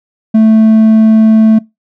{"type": "tone with hard clipping", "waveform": "sine", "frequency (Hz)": 220, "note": "A3", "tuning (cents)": 0, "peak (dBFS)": -4, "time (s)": [0.34, 1.59], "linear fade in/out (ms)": 10, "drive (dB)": 3, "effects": ["noise-tail reverb RT60 0.2 s tail -22 dB re dry"]}